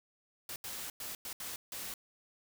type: noise bursts at uneven times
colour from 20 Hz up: white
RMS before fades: -42 dBFS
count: 6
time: 0.49-0.56 / 0.64-0.9 / 1-1.15 / 1.25-1.33 / 1.4-1.56 / 1.72-1.94 s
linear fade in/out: 2 ms
effects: none